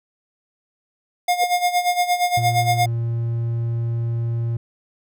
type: tone with tremolo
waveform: square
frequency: 712 Hz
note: F5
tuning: 33 cents sharp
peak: -15 dBFS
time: 1.28-2.86 s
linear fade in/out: 5 ms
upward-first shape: sine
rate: 8.6 Hz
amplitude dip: 75%
type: tone with exponential growth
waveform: sine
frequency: 492.5 Hz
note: B4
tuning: 5 cents flat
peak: -23 dBFS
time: 1.37-1.44 s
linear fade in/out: 2 ms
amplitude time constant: 15 ms
type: tone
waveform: triangle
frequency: 116.54 Hz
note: A#2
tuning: in tune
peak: -18 dBFS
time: 2.37-4.57 s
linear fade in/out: 5 ms
effects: none